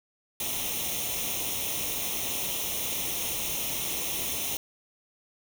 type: noise with comb filter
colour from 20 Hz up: white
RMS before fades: -31 dBFS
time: 0.4-4.57 s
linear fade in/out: 2 ms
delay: 0.32 ms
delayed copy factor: +0.75
effects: none